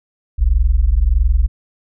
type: tone pair together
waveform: sine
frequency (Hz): 43.13 / 64.7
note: F1 / C2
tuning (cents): -21 / -19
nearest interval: perfect fifth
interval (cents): 702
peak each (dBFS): -13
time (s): 0.38-1.48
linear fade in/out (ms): 20
effects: none